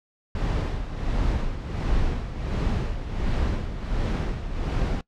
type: noise with tremolo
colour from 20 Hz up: brown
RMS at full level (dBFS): -23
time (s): 0.35-5.01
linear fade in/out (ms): 2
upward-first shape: sine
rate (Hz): 1.4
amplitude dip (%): 65
effects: noise-tail reverb RT60 0.1 s tail -22 dB re dry + low-pass 5000 Hz 12 dB/octave